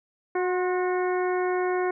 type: harmonic tone with a mistuned harmonic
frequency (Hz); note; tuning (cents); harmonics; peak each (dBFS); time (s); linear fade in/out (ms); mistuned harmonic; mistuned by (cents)
364.8; F#4; -24; 1 / 2 / 3 / 4 / 5 / 6; -24 / -30 / -34 / -36 / -38 / -40; 0.35-1.91; 5; 3; -37
effects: none